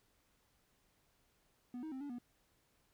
triangle tone with pitch steps, 246 / 314.8 / 262.8 / 286.9 / 242.9 Hz, B3 / D#4 / C4 / D4 / B3, -7 / +20 / +8 / -40 / -29 cents, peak -40 dBFS, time 1.74-2.185 s, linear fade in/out 2 ms, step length 89 ms, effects pink hiss -75 dBFS RMS until 2.93 s

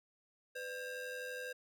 square ring-modulated tone, 548 Hz, C#5, 20 cents flat, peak -39 dBFS, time 0.55-1.53 s, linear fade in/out 10 ms, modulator 1050 Hz, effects none

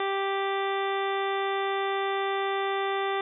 harmonic tone with a mistuned harmonic, 392 Hz, G4, in tune, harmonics 1 / 2 / 3 / 4 / 5 / 6 / 7 / 8 / 9, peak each -29 / -31 / -33 / -40 / -36 / -42 / -46 / -47 / -40 dBFS, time 0-3.21 s, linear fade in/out 2 ms, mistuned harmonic 8, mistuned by -29 cents, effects none

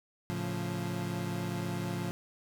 30% pulse chord, A augmented, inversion none, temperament equal, 110 / 138.59 / 174.61 Hz, A2 / C#3 / E#3, 0 / 0 / 0 cents, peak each -35 / -37 / -33 dBFS, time 0.3-2.11 s, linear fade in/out 0 ms, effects none

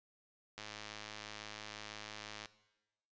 click train, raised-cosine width 0.2 ms, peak -28 dBFS, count 200, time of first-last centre 0.58-2.457 s, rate 106 Hz, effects noise-tail reverb RT60 1.0 s tail -17 dB re dry + resampled to 16000 Hz

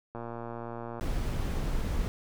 click train, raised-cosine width 1 ms, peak -25 dBFS, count 100, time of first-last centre 0.15-0.996 s, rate 117 Hz
brown noise, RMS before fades -30 dBFS, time 1.01-2.08 s, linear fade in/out 0 ms
effects none

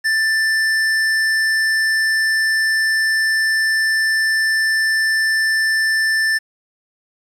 square tone, 1770 Hz, A6, 10 cents sharp, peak -15 dBFS, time 0.04-6.39 s, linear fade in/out 20 ms, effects low-pass 9000 Hz 12 dB/octave + 8-bit

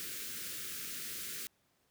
white band-stop noise, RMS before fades -42 dBFS, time 0-1.47 s, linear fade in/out 0 ms, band 500 to 1300 Hz, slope 48 dB/octave, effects pink hiss -74 dBFS RMS until 1.9 s + high-pass 80 Hz 12 dB/octave

